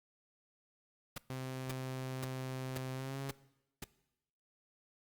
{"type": "noise bursts", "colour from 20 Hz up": "pink", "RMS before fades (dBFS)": -42, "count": 6, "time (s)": [1.16, 3.842], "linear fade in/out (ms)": 5, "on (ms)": 22, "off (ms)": 510}
{"type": "tone with pitch glide", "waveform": "sawtooth", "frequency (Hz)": [130.3, 136.7], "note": ["C3", "C#3"], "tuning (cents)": [-7, -24], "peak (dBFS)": -35, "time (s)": [1.3, 3.31], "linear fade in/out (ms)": 0, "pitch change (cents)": 83, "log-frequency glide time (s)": [2.94, 3.19]}
{"effects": ["noise-tail reverb RT60 0.9 s tail -19 dB re dry", "Opus 48 kbps"]}